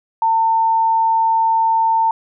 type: tone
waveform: sine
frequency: 900 Hz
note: A5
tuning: 39 cents sharp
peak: -12 dBFS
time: 0.22-2.11 s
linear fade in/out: 2 ms
effects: none